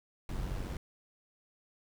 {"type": "noise with amplitude modulation", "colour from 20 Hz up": "brown", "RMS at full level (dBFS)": -35, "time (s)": [0.29, 0.77], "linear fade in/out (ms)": 2, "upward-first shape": "sine", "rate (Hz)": 92.8, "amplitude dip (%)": 45, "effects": []}